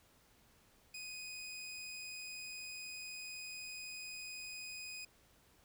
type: tone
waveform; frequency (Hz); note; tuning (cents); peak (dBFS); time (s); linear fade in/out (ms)
20% pulse; 2496; D#7; +5; -40; 0.94-5.05; 5
effects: pink hiss -68 dBFS RMS until 5.64 s